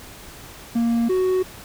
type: tone pair in turn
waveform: triangle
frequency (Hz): 233.1 / 371.3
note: A#3 / F#4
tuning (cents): 0 / +6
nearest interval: minor sixth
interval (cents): 806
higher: second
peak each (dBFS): -15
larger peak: neither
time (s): 0.75-1.09 / 1.09-1.43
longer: neither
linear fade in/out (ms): 10
effects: pink hiss -41 dBFS RMS until 1.64 s